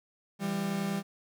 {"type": "tone pair together", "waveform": "40% pulse", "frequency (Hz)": [168.1, 198.47], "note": ["E3", "G3"], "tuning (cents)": [34, 22], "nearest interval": "minor third", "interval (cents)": 288, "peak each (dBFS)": [-35, -30], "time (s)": [0.39, 1.03], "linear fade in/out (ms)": 50, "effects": ["11-bit"]}